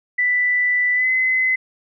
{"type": "tone with pitch glide", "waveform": "sine", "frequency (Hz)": [1980, 2037], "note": ["B6", "C7"], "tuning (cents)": [4, -47], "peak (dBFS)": -15, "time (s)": [0.18, 1.56], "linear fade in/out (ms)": 10, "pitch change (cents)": 49, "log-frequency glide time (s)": [0.94, 1.09], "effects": []}